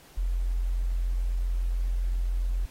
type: tone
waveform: sine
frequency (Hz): 43.65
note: F1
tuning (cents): 0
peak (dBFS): -24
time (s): 0.17-2.66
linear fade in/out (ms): 10
effects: pink hiss -54 dBFS RMS until 2.7 s + AAC 48 kbps